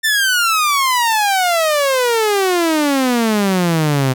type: exponential sweep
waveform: sawtooth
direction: down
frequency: 1802 to 127.1 Hz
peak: -9 dBFS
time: 0.03-4.14 s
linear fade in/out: 20 ms
effects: none